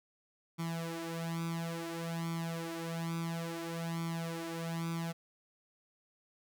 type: tone with flanger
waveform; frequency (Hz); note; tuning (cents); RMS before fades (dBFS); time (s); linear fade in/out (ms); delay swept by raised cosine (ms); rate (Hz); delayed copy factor
sawtooth; 166.3; E3; +16; -38; 0.58-5.13; 20; 0.89 to 5.19; 0.58; +0.8
effects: none